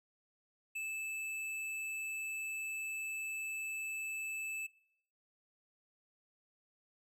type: tone with hard clipping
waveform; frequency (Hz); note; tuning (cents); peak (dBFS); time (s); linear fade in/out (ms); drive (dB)
sine; 2625; E7; -8; -39; 0.75-4.67; 10; 9
effects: noise-tail reverb RT60 0.7 s tail -21 dB re dry